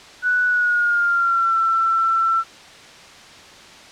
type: tone with pitch glide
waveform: sine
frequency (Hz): 1480 to 1341.6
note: F#6 to E6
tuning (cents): 0 to +30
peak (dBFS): -15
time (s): 0.22-2.44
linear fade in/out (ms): 50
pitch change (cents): -170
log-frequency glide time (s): 0.46-1.55
effects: white hiss -42 dBFS RMS until 3.91 s + low-pass 5000 Hz 12 dB/octave